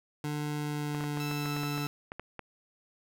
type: tone with pitch glide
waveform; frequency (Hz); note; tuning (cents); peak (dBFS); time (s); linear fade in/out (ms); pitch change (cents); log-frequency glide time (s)
25% pulse; 148.7 to 145.3; D3 to D3; +22 to -18; -28; 0.24-1.87; 2; -40; 0.57-1.72
type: clicks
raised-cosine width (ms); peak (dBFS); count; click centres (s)
0.5; -24; 12; 0.948 / 1.008 / 1.04 / 1.173 / 1.313 / 1.458 / 1.566 / 1.634 / 1.779 / 2.119 / 2.196 / 2.393
type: tone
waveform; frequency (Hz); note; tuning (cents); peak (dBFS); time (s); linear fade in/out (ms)
15% pulse; 1318.5; E6; 0; -32; 1.2-1.87; 0
effects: none